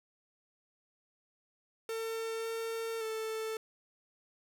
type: tone with pitch steps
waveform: 45% pulse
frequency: 450.8 / 453.4 / 441.6 Hz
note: A4 / A#4 / A4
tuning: +42 / -48 / +6 cents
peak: -35 dBFS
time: 1.89-3.57 s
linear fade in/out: 2 ms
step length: 560 ms
effects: none